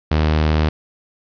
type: tone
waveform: sawtooth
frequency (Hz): 77.4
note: D#2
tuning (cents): -9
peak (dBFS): -10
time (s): 0.11-0.69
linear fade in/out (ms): 5
effects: resampled to 11025 Hz + 7-bit